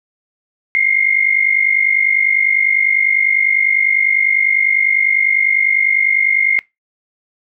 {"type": "tone pair together", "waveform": "sine", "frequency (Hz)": [2100, 2150], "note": ["C7", "C7"], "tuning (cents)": [6, 47], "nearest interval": "unison", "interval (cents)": 41, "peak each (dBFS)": -14, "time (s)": [0.75, 6.59], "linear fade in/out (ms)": 0, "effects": ["noise-tail reverb RT60 0.2 s tail -23 dB re dry"]}